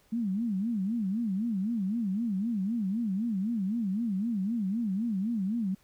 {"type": "tone with vibrato", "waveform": "sine", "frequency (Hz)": 211, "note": "G#3", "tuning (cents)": 28, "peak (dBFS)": -27, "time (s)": [0.12, 5.75], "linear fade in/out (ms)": 10, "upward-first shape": "sine", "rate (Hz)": 3.9, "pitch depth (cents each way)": 220, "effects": ["pink hiss -65 dBFS RMS until 5.83 s"]}